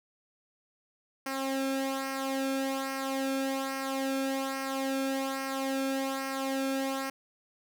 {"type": "tone with flanger", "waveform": "sawtooth", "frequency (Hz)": 268.9, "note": "C4", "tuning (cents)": 47, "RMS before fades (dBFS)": -32, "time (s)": [1.26, 7.1], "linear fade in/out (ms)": 5, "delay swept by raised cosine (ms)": [0.27, 1.03], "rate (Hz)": 1.2, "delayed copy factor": -0.65, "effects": []}